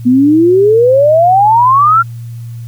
sine exponential sweep, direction up, 240 to 1396.9 Hz, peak -4 dBFS, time 0.05-2.03 s, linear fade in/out 20 ms, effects added 117 Hz sine -22 dBFS peak until 2.67 s + white hiss -47 dBFS RMS until 2.67 s

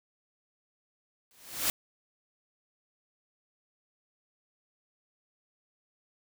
white noise with exponential growth, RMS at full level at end -25 dBFS, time 1.31-1.7 s, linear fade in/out 1 ms, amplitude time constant 83 ms, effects none

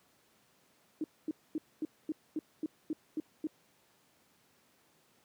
sine tone bursts, 310.6 Hz, D#4, 3 cents flat, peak -31 dBFS, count 10, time 1.01-3.47 s, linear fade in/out 2 ms, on 30 ms, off 240 ms, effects pink hiss -68 dBFS RMS until 5.24 s + high-pass 150 Hz 12 dB/octave

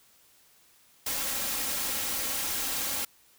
white noise with comb filter, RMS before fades -31 dBFS, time 1.06-3.05 s, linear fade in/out 5 ms, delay 3.7 ms, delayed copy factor +0.5, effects white hiss -61 dBFS RMS until 3.38 s

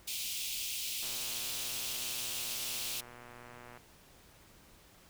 pink high-pass noise, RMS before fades -38 dBFS, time 0.07-3.01 s, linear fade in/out 10 ms, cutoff 2500 Hz, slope 48 dB/octave
click train, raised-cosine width 0.5 ms, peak -36 dBFS, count 333, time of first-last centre 1.03-3.774 s, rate 121 Hz
effects pink hiss -60 dBFS RMS until 5.09 s

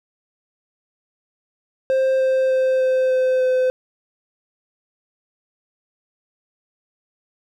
triangle tone with pitch steps, 527 / 524 / 520.9 / 517.9 / 515 / 512 Hz, C5 / C5 / C5 / C5 / C5 / C5, +12 / +2 / -8 / -18 / -28 / -38 cents, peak -13 dBFS, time 1.9-3.7 s, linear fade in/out 0 ms, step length 300 ms, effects none

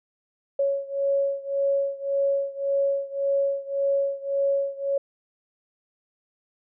sine beating tone pair, 554.4 / 556.2 Hz, C#5 / C#5, 0 / +6 cents, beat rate 1.8 Hz, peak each -24 / -26 dBFS, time 0.59-4.98 s, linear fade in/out 5 ms, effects none

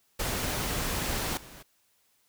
pink noise with level steps, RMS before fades -31 / -48 dBFS, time 0.19-1.63 s, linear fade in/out 10 ms, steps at 1.37 s, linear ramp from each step 2 ms, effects white hiss -69 dBFS RMS until 2.28 s

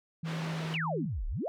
sine tone with pitch glide, 162.7 to 160.83 Hz, E3 to E3, -22 to -42 cents, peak -33 dBFS, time 0.23-1.06 s, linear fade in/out 5 ms, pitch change -20 cents, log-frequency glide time 0.48-0.6 s
pink band-pass noise, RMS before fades -41 dBFS, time 0.24-0.78 s, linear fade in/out 50 ms, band 260 to 3600 Hz, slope 12 dB/octave
sine exponential two-way sweep, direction down then up, 3037 to 30.87 to 740 Hz, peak -31 dBFS, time 0.74-1.48 s, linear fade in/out 0 ms, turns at 1.27 s
effects none

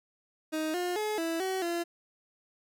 30% pulse tone with pitch steps, 312.8 / 356.5 / 425.7 / 329.6 / 378 / 342 Hz, D#4 / F4 / G#4 / E4 / F#4 / F4, +9 / +36 / +43 / 0 / +37 / -36 cents, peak -27 dBFS, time 0.52-1.84 s, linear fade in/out 20 ms, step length 220 ms, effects none

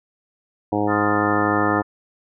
harmonic tone, 103.83 Hz, G#2, in tune, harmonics 1 / 2 / 3 / 4 / 5 / 6 / 7 / 8 / 9, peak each -29 / -28 / -22 / -27 / -27 / -33 / -26 / -29 / -31 dBFS, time 0.72-1.82 s, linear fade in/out 5 ms
sine chord, F dominant seventh, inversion second, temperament equal with one note detuned, 1046.5 / 1244.5 / 1396.9 / 1770.2 Hz, C6 / Eb6 / F6 / A6, 0 / 0 / 0 / +10 cents, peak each -28 / -24 / -29 / -27 dBFS, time 0.87-1.83 s, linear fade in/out 50 ms
effects none

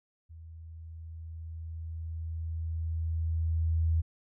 sine tone with level ramp, 81.4 Hz, E2, 21 cents flat, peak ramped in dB -45 to -23 dBFS, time 0.29-4.02 s, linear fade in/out 20 ms, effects none

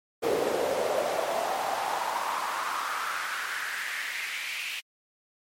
brown noise with high-pass filter sweep, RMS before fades -30 dBFS, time 0.22-4.81 s, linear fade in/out 20 ms, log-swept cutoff 430 to 2600 Hz, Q 3.6, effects MP3 64 kbps

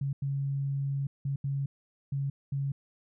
sine tone bursts at uneven times, 138.59 Hz, C#3, in tune, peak -28 dBFS, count 6, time 0.01-0.13 / 0.22-1.07 / 1.25-1.36 / 1.44-1.66 / 2.12-2.3 / 2.52-2.72 s, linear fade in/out 5 ms, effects none

